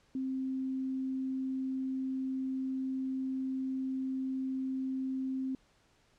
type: tone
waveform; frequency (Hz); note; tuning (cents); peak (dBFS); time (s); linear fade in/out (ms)
sine; 263.1; C4; +10; -32; 0.15-5.55; 2
effects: pink hiss -68 dBFS RMS until 6.18 s + low-pass 7000 Hz 12 dB/octave